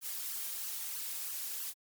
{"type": "noise with flanger", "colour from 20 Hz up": "blue", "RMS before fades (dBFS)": -39, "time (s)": [0.01, 1.74], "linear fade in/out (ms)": 50, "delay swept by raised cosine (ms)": [0.65, 4.45], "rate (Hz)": 3.1, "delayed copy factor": 0.75, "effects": ["MP3 96 kbps"]}